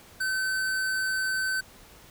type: tone with hard clipping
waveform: sine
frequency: 1531 Hz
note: G6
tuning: 41 cents flat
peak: -27 dBFS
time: 0.2-1.61 s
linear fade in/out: 10 ms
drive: 18 dB
effects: pink hiss -52 dBFS RMS until 2.1 s